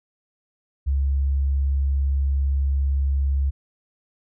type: tone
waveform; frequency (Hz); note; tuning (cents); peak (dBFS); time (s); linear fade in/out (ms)
sine; 68.8; C#2; -12; -18; 0.86-3.51; 20
effects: none